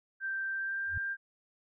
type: tone with pitch glide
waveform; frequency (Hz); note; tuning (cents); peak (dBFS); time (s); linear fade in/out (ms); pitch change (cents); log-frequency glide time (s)
sine; 1568 to 1590.8; G6 to G6; 0 to +25; -32; 0.2-1.17; 50; +25; 0.51-0.92
type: tone with exponential growth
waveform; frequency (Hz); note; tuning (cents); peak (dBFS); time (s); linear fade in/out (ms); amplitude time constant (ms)
sine; 85.5; F2; -36; -31; 0.86-0.98; 5; 26
effects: none